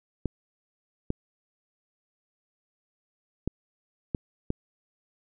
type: clicks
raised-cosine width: 3 ms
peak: -14 dBFS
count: 5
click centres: 0.257 / 1.104 / 3.476 / 4.148 / 4.504 s
effects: none